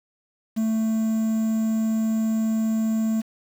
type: tone with quantisation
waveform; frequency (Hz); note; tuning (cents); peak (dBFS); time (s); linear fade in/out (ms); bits
triangle; 221.3; A3; +10; -18; 0.56-3.22; 20; 7
effects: none